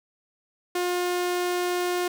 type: tone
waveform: sawtooth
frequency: 356.5 Hz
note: F4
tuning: 36 cents sharp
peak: -20 dBFS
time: 0.75-2.08 s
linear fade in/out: 5 ms
effects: none